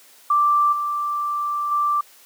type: tone with level steps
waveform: sine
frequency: 1174.7 Hz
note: D6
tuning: in tune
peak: -14 / -21 / -17 dBFS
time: 0.3-2.01 s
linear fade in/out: 5 ms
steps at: 0.72 / 1.71 s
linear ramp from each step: 10 ms
effects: white hiss -50 dBFS RMS until 2.25 s + high-pass 300 Hz 12 dB/octave